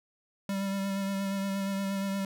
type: tone with vibrato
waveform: square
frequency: 196 Hz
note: G3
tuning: in tune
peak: -30 dBFS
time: 0.49-2.25 s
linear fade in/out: 2 ms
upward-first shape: sine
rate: 8.5 Hz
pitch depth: 20 cents each way
effects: none